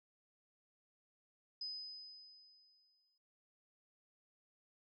sine tone with exponential decay, 5020 Hz, D#8, 15 cents sharp, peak -40 dBFS, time 1.61-3.18 s, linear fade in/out 5 ms, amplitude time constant 340 ms, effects noise-tail reverb RT60 0.8 s tail -22 dB re dry

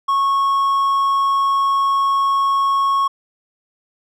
triangle tone, 1100 Hz, C#6, 14 cents flat, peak -12 dBFS, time 0.08-3.08 s, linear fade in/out 10 ms, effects none

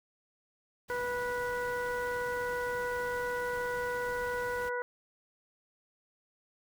pink noise, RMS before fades -48 dBFS, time 0.88-4.7 s, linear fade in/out 20 ms
harmonic tone, 490 Hz, B4, 14 cents flat, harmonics 1 / 2 / 3 / 4, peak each -34 / -38 / -37 / -44 dBFS, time 0.9-4.82 s, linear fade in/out 0 ms
effects none

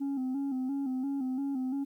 sine tone with vibrato, 267.6 Hz, C4, 39 cents sharp, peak -27 dBFS, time 0-1.85 s, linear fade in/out 20 ms, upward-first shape square, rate 2.9 Hz, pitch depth 65 cents each way, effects tanh soft clip ceiling -29 dBFS + 11-bit

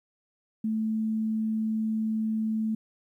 sine tone, 219.4 Hz, A3, 5 cents flat, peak -25 dBFS, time 0.64-2.75 s, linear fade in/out 5 ms, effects 11-bit

